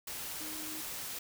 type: tone in noise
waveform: sine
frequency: 310 Hz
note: D#4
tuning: 6 cents flat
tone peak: -46 dBFS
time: 0.4-0.81 s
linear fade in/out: 5 ms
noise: white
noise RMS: -41 dBFS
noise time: 0.07-1.19 s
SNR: -8 dB
effects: none